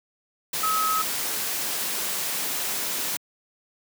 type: tone in noise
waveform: sine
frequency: 1281 Hz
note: E6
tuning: 50 cents flat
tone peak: -22 dBFS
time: 0.63-1.02 s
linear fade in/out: 5 ms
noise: white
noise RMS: -28 dBFS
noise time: 0.53-3.17 s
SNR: +3 dB
effects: high-pass 150 Hz 12 dB/octave